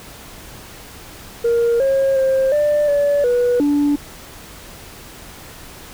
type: tone with pitch steps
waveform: sine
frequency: 468.6 / 541 / 531 / 592 / 575 / 487.4 / 289.7 Hz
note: A#4 / C#5 / C5 / D5 / D5 / B4 / D4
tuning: +9 / -42 / +25 / +14 / -37 / -23 / -24 cents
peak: -11 dBFS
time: 1.44-3.96 s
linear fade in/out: 10 ms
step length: 360 ms
effects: tanh soft clip ceiling -11 dBFS + pink hiss -38 dBFS RMS until 5.93 s